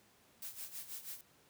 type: noise with tremolo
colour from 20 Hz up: blue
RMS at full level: -44 dBFS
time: 0.42-1.21 s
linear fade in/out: 2 ms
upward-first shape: sine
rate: 6.2 Hz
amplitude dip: 75%
effects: pink hiss -67 dBFS RMS until 1.49 s + high-pass 100 Hz 12 dB/octave